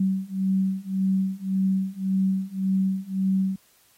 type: beating tone pair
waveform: sine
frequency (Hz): 190 / 191.8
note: F#3 / G3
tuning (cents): +46 / -37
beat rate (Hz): 1.8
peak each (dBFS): -25 / -24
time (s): 0-3.56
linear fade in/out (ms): 5
effects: white hiss -60 dBFS RMS until 3.97 s + AAC 48 kbps